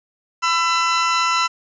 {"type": "tone pair together", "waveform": "sawtooth", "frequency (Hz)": [1004.6, 1341], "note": ["B5", "E6"], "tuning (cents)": [29, 29], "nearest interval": "perfect fourth", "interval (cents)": 500, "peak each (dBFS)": [-17, -14], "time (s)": [0.42, 1.48], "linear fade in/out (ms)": 20, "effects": ["resampled to 16000 Hz", "8-bit"]}